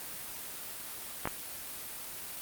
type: clicks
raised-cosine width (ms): 0.5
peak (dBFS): -16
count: 2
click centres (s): 1.255 / 1.274
effects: white hiss -42 dBFS RMS until 2.41 s + Opus 32 kbps